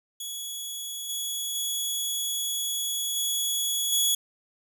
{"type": "tone with level steps", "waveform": "15% pulse", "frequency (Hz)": 3370, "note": "G#7", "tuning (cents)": 25, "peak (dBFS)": [-26, -22, -20, -18, -14], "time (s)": [0.2, 4.15], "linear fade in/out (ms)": 5, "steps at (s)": [1.09, 1.55, 3.16, 3.92], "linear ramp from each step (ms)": 5, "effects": []}